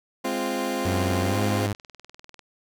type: chord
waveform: 20% pulse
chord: F minor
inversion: first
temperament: equal with one note detuned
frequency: 207.7 / 261.6 / 347 Hz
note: Ab3 / C4 / F4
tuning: 0 / 0 / -11 cents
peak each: -27 / -23 / -25 dBFS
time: 0.24-1.67 s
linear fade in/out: 10 ms
type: tone with pitch glide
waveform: sawtooth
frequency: 92.9 to 102.49 Hz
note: F#2 to G#2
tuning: +7 to -22 cents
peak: -20 dBFS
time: 0.85-1.73 s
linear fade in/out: 5 ms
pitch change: +171 cents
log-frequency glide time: 1.24-1.39 s
type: click train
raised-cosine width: 0.2 ms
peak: -27 dBFS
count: 16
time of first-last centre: 1.65-2.393 s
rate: 20.2 Hz
effects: none